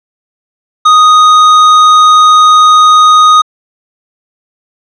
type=tone with tanh clipping; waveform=triangle; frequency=1244.5 Hz; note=D#6; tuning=in tune; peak=-3 dBFS; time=0.85-3.42 s; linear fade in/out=10 ms; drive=17 dB; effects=low-pass 6000 Hz 12 dB/octave